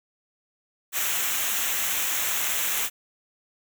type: noise with comb filter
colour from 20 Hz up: white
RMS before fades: -26 dBFS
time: 0.92-2.9 s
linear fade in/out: 50 ms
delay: 0.21 ms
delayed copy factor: -0.65
effects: none